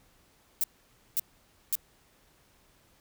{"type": "noise bursts", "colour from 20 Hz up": "violet", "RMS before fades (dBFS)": -27, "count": 3, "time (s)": [0.61, 1.754], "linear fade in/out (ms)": 0, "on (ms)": 28, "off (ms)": 530, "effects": ["pink hiss -64 dBFS RMS until 3 s"]}